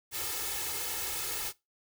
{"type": "noise with comb filter", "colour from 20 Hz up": "white", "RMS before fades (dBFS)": -35, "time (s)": [0.11, 1.53], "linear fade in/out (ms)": 50, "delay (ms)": 2.3, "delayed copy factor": 1, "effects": ["noise-tail reverb RT60 0.2 s tail -19 dB re dry"]}